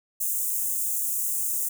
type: high-pass noise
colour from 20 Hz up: white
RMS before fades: -27 dBFS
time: 0.2-1.69 s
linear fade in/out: 10 ms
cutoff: 6800 Hz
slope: 48 dB/octave
effects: none